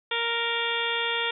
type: harmonic tone with a mistuned harmonic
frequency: 466.2 Hz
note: A#4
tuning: in tune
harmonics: 1 / 2 / 3 / 4 / 5 / 6 / 7 / 8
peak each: -33 / -33 / -33 / -33 / -33 / -33 / -33 / -33 dBFS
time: 0.11-1.31 s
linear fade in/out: 5 ms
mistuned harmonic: 8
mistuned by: -81 cents
effects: none